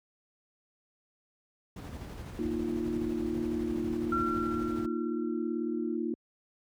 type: noise with tremolo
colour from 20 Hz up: brown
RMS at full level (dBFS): -37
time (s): 1.76-4.86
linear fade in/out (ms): 5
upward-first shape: square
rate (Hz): 12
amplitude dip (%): 25
type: chord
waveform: sine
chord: Bb suspended fourth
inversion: none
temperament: equal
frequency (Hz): 233.1 / 311.1 / 349.2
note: Bb3 / Eb4 / F4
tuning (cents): 0 / 0 / 0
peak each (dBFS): -34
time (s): 2.39-6.14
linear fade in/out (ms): 2
type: tone with exponential decay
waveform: sine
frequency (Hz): 1362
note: F6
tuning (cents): -44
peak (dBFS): -27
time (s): 4.12-5.96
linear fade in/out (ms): 5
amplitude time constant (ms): 400
effects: high-pass 60 Hz 12 dB/octave